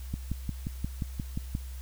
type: click train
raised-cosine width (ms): 5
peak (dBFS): -19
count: 9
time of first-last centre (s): 0.14-1.551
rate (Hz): 5.67
effects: added 64 Hz sine -37 dBFS peak until 1.81 s + white hiss -53 dBFS RMS until 1.81 s